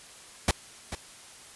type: noise with echo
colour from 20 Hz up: pink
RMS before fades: -22 dBFS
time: 0.48-0.51 s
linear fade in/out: 2 ms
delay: 440 ms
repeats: 1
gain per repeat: -12 dB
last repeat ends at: 0.95 s
effects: white hiss -49 dBFS RMS until 1.55 s + resampled to 24000 Hz